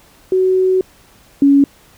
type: tone pair in turn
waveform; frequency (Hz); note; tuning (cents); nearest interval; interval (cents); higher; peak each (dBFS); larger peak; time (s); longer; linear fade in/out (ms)
sine; 373.7 / 280; F#4 / C#4; +17 / +18; perfect fourth; 499; first; -10 / -6; second; 0.32-0.81 / 1.42-1.64; first; 2
effects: pink hiss -48 dBFS RMS until 1.97 s